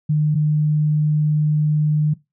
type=tone pair in turn; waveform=sine; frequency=151.5 / 151.5 Hz; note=D#3 / D#3; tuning=-46 / -46 cents; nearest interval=unison; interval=0 cents; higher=neither; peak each=-14 dBFS; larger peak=neither; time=0.09-0.35 / 0.35-2.14 s; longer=second; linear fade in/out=10 ms; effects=noise-tail reverb RT60 0.2 s tail -19 dB re dry